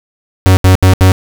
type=tone bursts; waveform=45% pulse; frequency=93.4 Hz; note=F#2; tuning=17 cents sharp; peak=-3 dBFS; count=4; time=0.46-1.119 s; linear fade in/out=0 ms; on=110 ms; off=73 ms; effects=none